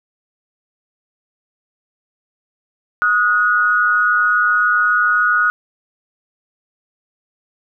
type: tone pair together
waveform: sine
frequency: 1248 / 1455.4 Hz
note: D#6 / F#6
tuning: +5 / -29 cents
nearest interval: minor third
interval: 266 cents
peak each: -17 / -13 dBFS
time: 3.02-5.5 s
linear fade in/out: 0 ms
effects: none